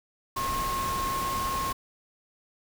sine tone in noise, 1077 Hz, C6, 50 cents sharp, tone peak -28 dBFS, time 0.36-1.73 s, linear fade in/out 10 ms, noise pink, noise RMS -34 dBFS, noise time 0.36-1.73 s, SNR +3 dB, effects none

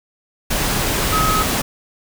sine tone in noise, 1275 Hz, D#6, 42 cents sharp, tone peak -17 dBFS, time 1.12-1.43 s, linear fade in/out 10 ms, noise pink, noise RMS -19 dBFS, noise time 0.5-1.62 s, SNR -1 dB, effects none

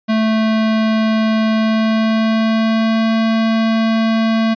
square tone with pitch glide, 220 to 223.8 Hz, A3 to A3, 0 to +30 cents, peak -13 dBFS, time 0.08-4.55 s, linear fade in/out 20 ms, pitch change +30 cents, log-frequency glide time 1.54-3.13 s, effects resampled to 11025 Hz

